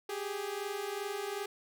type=tone pair together; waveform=sawtooth; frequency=391.7 / 414.3 Hz; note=G4 / G#4; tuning=-1 / -4 cents; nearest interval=minor second; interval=97 cents; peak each=-35 / -34 dBFS; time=0.09-1.46 s; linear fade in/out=5 ms; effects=none